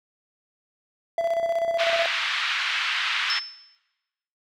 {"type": "tone with tremolo", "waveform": "triangle", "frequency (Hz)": 670, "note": "E5", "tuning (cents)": 28, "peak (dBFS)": -18, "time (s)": [1.18, 2.06], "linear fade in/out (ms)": 2, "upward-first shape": "square", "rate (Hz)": 16, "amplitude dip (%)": 50}
{"type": "band-pass noise", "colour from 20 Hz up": "white", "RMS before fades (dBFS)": -26, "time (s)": [1.78, 3.4], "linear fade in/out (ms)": 20, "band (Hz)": [1200, 3400], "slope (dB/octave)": 24}
{"type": "tone with exponential decay", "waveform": "sine", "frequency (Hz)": 5274, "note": "E8", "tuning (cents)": 0, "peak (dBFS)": -22, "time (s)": [3.3, 3.75], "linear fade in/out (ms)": 0, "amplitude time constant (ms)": 97}
{"effects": ["noise-tail reverb RT60 1.0 s tail -20 dB re dry"]}